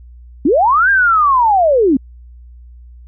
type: linear two-way sweep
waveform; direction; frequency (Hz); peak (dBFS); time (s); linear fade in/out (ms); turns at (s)
sine; up then down; 243 to 1626 to 243; -8; 0.45-1.97; 5; 0.9
effects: added 60 Hz sine -35 dBFS peak until 3.07 s